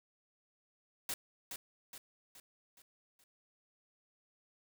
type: noise with echo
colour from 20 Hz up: white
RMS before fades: -38 dBFS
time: 1.09-1.14 s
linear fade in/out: 2 ms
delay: 420 ms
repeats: 5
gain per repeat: -6 dB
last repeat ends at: 3.24 s
effects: none